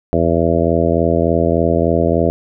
harmonic tone, 83.4 Hz, E2, 21 cents sharp, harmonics 1 / 2 / 3 / 4 / 5 / 6 / 7 / 8, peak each -20 / -20 / -20 / -20 / -20 / -20 / -20 / -20 dBFS, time 0.13-2.3 s, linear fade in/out 0 ms, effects none

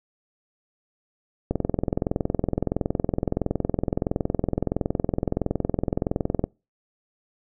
click train, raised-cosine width 2 ms, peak -9 dBFS, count 107, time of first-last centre 1.51-6.44 s, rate 21.5 Hz, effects noise-tail reverb RT60 0.3 s tail -26 dB re dry

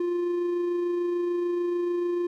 triangle tone with amplitude modulation, 350 Hz, F4, 4 cents sharp, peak -21 dBFS, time 0-2.27 s, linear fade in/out 5 ms, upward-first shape sine, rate 26.8 Hz, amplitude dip 25%, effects none

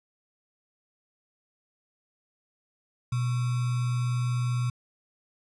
sine tone with sample-and-hold, 122.8 Hz, B2, 9 cents flat, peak -24 dBFS, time 3.12-4.7 s, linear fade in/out 5 ms, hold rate 1225 Hz, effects resampled to 24000 Hz

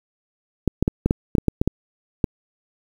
clicks, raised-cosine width 3 ms, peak -4 dBFS, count 11, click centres 0.677 / 0.826 / 0.879 / 1.06 / 1.109 / 1.352 / 1.383 / 1.483 / 1.615 / 1.676 / 2.242 s, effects 7-bit

